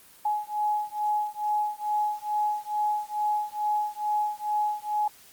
sine beating tone pair, 840 / 842.3 Hz, G#5 / G#5, +19 / +24 cents, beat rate 2.3 Hz, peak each -28 dBFS, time 0.25-5.08 s, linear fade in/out 5 ms, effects white hiss -53 dBFS RMS until 5.32 s + Opus 24 kbps

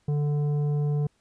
triangle tone with tanh clipping, 146.83 Hz, D3, in tune, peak -24 dBFS, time 0.08-1.07 s, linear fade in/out 5 ms, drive 13 dB, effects pink hiss -69 dBFS RMS until 1.2 s + resampled to 22050 Hz

